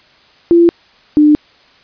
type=tone pair in turn; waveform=sine; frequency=340.9 / 299.6 Hz; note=F4 / D4; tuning=-42 / +35 cents; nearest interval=major second; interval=223 cents; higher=first; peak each=-4 dBFS; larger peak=neither; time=0.51-0.69 / 1.17-1.35 s; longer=neither; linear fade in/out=0 ms; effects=white hiss -47 dBFS RMS until 1.83 s + resampled to 11025 Hz